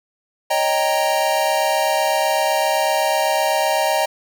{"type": "chord", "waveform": "square", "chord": "Eb dominant seventh", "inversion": "third", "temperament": "equal", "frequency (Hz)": [554.4, 622.3, 784, 932.3], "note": ["Db5", "Eb5", "G5", "Bb5"], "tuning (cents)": [0, 0, 0, 0], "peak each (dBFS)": [-26, -21, -22, -23], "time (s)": [0.5, 4.06], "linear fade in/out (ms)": 10, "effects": []}